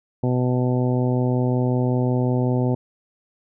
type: harmonic tone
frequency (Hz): 125.4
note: B2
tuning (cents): +27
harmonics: 1 / 2 / 3 / 4 / 5 / 6 / 7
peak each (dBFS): -20 / -23 / -27 / -29 / -32 / -36 / -35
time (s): 0.23-2.75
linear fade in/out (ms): 5
effects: none